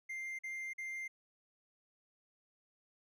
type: tone bursts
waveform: triangle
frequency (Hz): 2098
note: C7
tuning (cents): +4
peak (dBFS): -38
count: 3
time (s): 0.09-1.08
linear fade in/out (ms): 10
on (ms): 300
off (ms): 45
effects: none